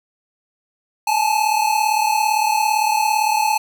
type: tone pair together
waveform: square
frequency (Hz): 842.3 / 880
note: G#5 / A5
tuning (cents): +24 / 0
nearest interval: minor second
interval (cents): 76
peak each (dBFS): -19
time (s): 1.07-3.58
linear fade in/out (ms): 5
effects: none